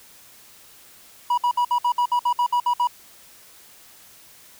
triangle tone bursts, 971 Hz, B5, 30 cents flat, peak -15 dBFS, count 12, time 1.3-2.873 s, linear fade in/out 5 ms, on 77 ms, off 59 ms, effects white hiss -49 dBFS RMS until 4.59 s

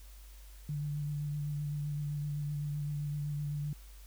sine tone with vibrato, 146.83 Hz, D3, in tune, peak -33 dBFS, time 0.69-3.73 s, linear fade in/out 2 ms, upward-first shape sine, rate 7.8 Hz, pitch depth 22 cents each way, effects added 49 Hz sine -49 dBFS peak until 4.06 s + white hiss -60 dBFS RMS until 4.06 s

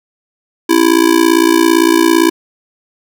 square tone with amplitude modulation, 331.2 Hz, E4, 8 cents sharp, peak -4 dBFS, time 0.69-2.3 s, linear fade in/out 10 ms, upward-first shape sine, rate 57.7 Hz, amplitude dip 90%, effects none

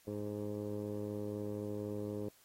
15% pulse tone with low-pass filter, 104 Hz, G#2, 3 cents sharp, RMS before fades -40 dBFS, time 0.07-2.29 s, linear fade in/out 5 ms, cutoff 500 Hz, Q 3.1, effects white hiss -66 dBFS RMS until 2.44 s + AAC 48 kbps

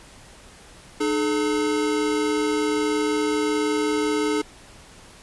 square tone pair together, 302.8 / 428.2 Hz, D#4 / A4, -47 / -47 cents, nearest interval tritone, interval 600 cents, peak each -24 dBFS, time 1-4.42 s, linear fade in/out 10 ms, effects pink hiss -47 dBFS RMS until 5.22 s + resampled to 24000 Hz

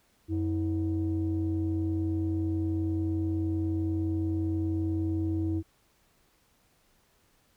sine tone pair together, 90.5 / 322.5 Hz, F#2 / E4, -38 / -38 cents, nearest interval octave + minor seventh, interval 2200 cents, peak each -28 dBFS, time 0.28-5.63 s, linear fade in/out 50 ms, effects tanh soft clip ceiling -21 dBFS + pink hiss -67 dBFS RMS until 7.56 s

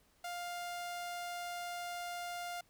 sawtooth tone, 702 Hz, F5, 9 cents sharp, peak -36 dBFS, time 0.24-2.61 s, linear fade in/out 5 ms, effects pink hiss -70 dBFS RMS until 2.69 s

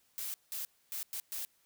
blue noise bursts at uneven times, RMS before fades -39 dBFS, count 5, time 0.18-0.34 / 0.52-0.65 / 0.92-1.03 / 1.13-1.2 / 1.32-1.45 s, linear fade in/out 0 ms, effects white hiss -71 dBFS RMS until 1.65 s

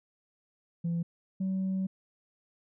sine tone pair in turn, 169.3 / 189.82 Hz, E3 / F#3, +46 / +45 cents, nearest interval major second, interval 199 cents, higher second, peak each -26 dBFS, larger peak neither, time 0.84-1.03 / 1.4-1.87 s, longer second, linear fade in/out 10 ms, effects tanh soft clip ceiling -26 dBFS

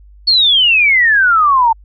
sine exponential sweep, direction down, 4435 to 880 Hz, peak -7 dBFS, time 0.27-1.73 s, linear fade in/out 10 ms, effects added 50 Hz sine -38 dBFS peak until 1.84 s

